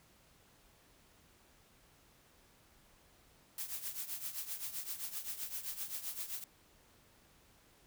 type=noise with tremolo; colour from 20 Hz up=blue; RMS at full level=-39 dBFS; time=3.58-6.44 s; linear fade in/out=2 ms; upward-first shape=triangle; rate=7.7 Hz; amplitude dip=80%; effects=pink hiss -66 dBFS RMS until 7.86 s